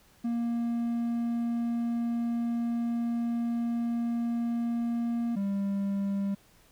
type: tone pair in turn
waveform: triangle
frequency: 234.7 / 198.39 Hz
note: A#3 / G3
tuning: +12 / +21 cents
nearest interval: minor third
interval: 291 cents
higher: first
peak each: -25 dBFS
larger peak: neither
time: 0.24-5.36 / 5.36-6.35 s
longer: first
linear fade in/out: 10 ms
effects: pink hiss -61 dBFS RMS until 6.71 s